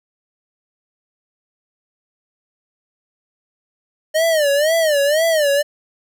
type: tone with vibrato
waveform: square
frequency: 610 Hz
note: D#5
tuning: 34 cents flat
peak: -14 dBFS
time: 4.14-5.63 s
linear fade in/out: 20 ms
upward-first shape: sine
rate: 2 Hz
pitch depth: 150 cents each way
effects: none